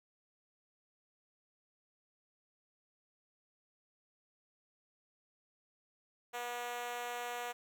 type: tone with high-pass filter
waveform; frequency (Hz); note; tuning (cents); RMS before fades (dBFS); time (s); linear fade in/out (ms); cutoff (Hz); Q
5% pulse; 241.9; B3; -36; -41; 6.33-7.53; 20; 590; 4.1
effects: 11-bit